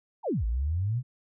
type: exponential two-way sweep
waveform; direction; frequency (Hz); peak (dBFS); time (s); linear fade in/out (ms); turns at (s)
sine; down then up; 987.8 to 52.6 to 132.3; -25; 0.23-1.03; 50; 0.45
effects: none